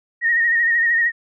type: tone with vibrato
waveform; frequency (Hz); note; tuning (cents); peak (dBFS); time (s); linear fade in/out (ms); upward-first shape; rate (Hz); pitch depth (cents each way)
sine; 1864.7; A#6; 0; -14; 0.21-1.12; 50; sine; 13; 43
effects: none